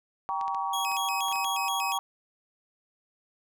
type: chord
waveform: sine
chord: G diminished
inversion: none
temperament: just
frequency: 784 / 940.8 / 1128.9 Hz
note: G5 / Bb5 / Db6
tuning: 0 / +16 / +31 cents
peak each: -32 dBFS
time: 0.29-1.99 s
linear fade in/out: 0 ms
type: clicks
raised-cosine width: 0.2 ms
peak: -27 dBFS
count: 8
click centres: 0.412 / 0.48 / 0.547 / 0.917 / 1.284 / 1.316 / 1.357 / 1.448 s
type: tone with vibrato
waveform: sawtooth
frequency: 2900 Hz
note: F#7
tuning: 35 cents flat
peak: -28 dBFS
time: 0.73-1.98 s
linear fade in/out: 5 ms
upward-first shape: square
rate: 4.2 Hz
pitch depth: 230 cents each way
effects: none